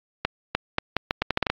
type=accelerating click train; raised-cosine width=0.3 ms; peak=-5 dBFS; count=11; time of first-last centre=0.25-1.5 s; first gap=300 ms; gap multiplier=0.78; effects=low-pass 5000 Hz 12 dB/octave + AAC 32 kbps